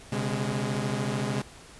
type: tone cluster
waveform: sawtooth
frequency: 127.9 / 141.4 / 206.3 Hz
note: C3 / C#3 / G#3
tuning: -39 / +35 / -11 cents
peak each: -27 / -29 / -27 dBFS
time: 0.12-1.42 s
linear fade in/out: 5 ms
effects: pink hiss -49 dBFS RMS until 1.79 s + resampled to 24000 Hz